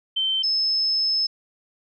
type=tone pair in turn; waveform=sine; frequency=3100 / 5214 Hz; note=G7 / E8; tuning=-20 / -20 cents; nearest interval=major sixth; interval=900 cents; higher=second; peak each=-20 / -19 dBFS; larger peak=second; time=0.16-0.43 / 0.43-1.27 s; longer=second; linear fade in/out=10 ms; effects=none